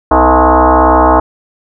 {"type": "tone with frequency modulation", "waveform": "sine", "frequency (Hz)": 126.8, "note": "B2", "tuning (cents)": 46, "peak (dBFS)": -4, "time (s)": [0.11, 1.2], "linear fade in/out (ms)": 5, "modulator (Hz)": 191, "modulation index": 5.6, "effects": []}